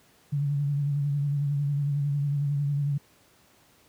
sine tone with vibrato, 143.1 Hz, D3, 45 cents flat, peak -23 dBFS, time 0.32-2.98 s, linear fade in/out 10 ms, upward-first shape sine, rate 11 Hz, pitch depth 40 cents each way, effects pink hiss -60 dBFS RMS until 3.88 s + high-pass 80 Hz 12 dB/octave

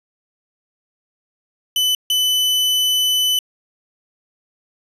40% pulse tone bursts at uneven times, 3000 Hz, F#7, 23 cents sharp, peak -14 dBFS, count 2, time 1.76-1.95 / 2.1-3.39 s, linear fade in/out 2 ms, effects resampled to 32000 Hz

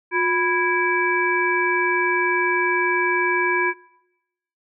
harmonic tone with a mistuned harmonic, 330 Hz, E4, 2 cents sharp, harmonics 1 / 3 / 5 / 7, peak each -23 / -23 / -23 / -23 dBFS, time 0.11-3.74 s, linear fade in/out 50 ms, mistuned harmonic 1, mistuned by +140 cents, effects noise-tail reverb RT60 0.9 s tail -22 dB re dry

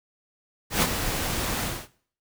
pink noise with ADSR envelope, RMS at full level -20 dBFS, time 0.7-1.88 s, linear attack 120 ms, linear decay 47 ms, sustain -8 dB, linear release 250 ms, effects noise-tail reverb RT60 0.5 s tail -18 dB re dry

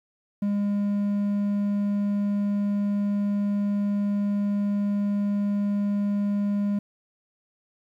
triangle tone, 203.4 Hz, G#3, 36 cents flat, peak -20 dBFS, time 0.42-6.79 s, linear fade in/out 5 ms, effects 10-bit

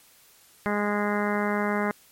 harmonic tone, 206.6 Hz, G#3, 9 cents flat, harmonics 1 / 2 / 3 / 4 / 5 / 6 / 7 / 8 / 9 / 10, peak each -27 / -30 / -32 / -33 / -34 / -35 / -35 / -36 / -37 / -37 dBFS, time 0.66-1.91 s, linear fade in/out 0 ms, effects white hiss -56 dBFS RMS until 2.11 s + MP3 64 kbps

